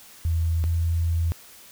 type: tone pair in turn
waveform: sine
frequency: 82.41 / 83.46 Hz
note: E2 / E2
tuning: 0 / +22 cents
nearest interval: unison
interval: 22 cents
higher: second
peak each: -20 dBFS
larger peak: neither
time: 0.25-0.64 / 0.64-1.32 s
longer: second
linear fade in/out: 0 ms
effects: white hiss -48 dBFS RMS until 1.71 s